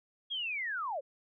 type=linear sweep; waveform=sine; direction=down; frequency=3335 to 493.9 Hz; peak=-33 dBFS; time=0.3-1.01 s; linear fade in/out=20 ms; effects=none